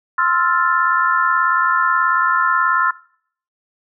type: chord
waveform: sine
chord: F major seventh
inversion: second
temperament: equal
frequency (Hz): 1046.5 / 1318.5 / 1396.9 / 1760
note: C6 / E6 / F6 / A6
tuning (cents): 0 / 0 / 0 / 0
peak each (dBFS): -18 / -19 / -18 / -22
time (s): 0.18-2.91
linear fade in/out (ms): 5
effects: noise-tail reverb RT60 0.6 s tail -22 dB re dry